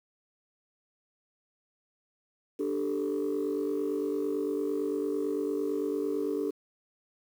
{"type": "chord", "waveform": "sine", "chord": "D suspended fourth", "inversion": "none", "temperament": "just", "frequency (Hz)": [293.7, 391.6, 440.5], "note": ["D4", "G4", "A4"], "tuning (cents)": [0, -2, 2], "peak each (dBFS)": -31, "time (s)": [2.59, 6.51], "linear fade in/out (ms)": 10, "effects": ["tanh soft clip ceiling -23 dBFS", "9-bit"]}